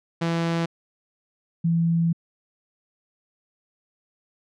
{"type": "tone pair in turn", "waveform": ["sawtooth", "sine"], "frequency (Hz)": [167.1, 167.1], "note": ["E3", "E3"], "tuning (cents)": [24, 24], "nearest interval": "unison", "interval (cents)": 0, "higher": "neither", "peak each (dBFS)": -18, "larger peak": "neither", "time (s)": [[0.21, 0.66], [1.64, 2.13]], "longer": "second", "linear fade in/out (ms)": 10, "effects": ["low-pass 5000 Hz 12 dB/octave"]}